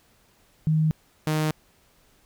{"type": "tone pair in turn", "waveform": ["sine", "sawtooth"], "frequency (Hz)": [156.6, 154.8], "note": ["D#3", "D#3"], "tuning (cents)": [11, -9], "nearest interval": "unison", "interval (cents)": 20, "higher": "first", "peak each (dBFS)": [-18, -18], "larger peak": "neither", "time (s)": [[0.67, 0.91], [1.27, 1.51]], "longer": "neither", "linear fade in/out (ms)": 0, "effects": ["pink hiss -61 dBFS RMS until 2.25 s"]}